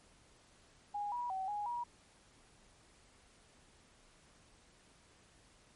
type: tone with pitch steps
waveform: sine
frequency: 822 / 969 / 761 / 828 / 959 Hz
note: G#5 / B5 / F#5 / G#5 / A#5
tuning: -18 / -33 / +48 / -5 / +49 cents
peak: -36 dBFS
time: 0.94-1.84 s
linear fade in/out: 10 ms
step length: 180 ms
effects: pink hiss -65 dBFS RMS until 5.75 s + MP3 48 kbps

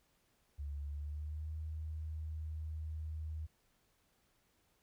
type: tone with pitch glide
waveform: sine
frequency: 71.7 to 78.19 Hz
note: D2 to D#2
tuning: -41 to +9 cents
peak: -39 dBFS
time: 0.58-3.47 s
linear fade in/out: 20 ms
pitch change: +150 cents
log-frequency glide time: 0.84-1.53 s
effects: pink hiss -75 dBFS RMS until 4.82 s

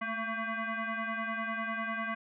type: tone with frequency modulation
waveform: sine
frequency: 220 Hz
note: A3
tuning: in tune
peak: -32 dBFS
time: 0.01-2.15 s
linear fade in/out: 10 ms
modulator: 450 Hz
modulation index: 4.3
effects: none

